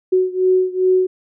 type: beating tone pair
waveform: sine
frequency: 370 / 372.5 Hz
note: F#4 / F#4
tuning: 0 / +12 cents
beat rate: 2.5 Hz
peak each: -15 / -17 dBFS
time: 0.12-1.07 s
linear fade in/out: 10 ms
effects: none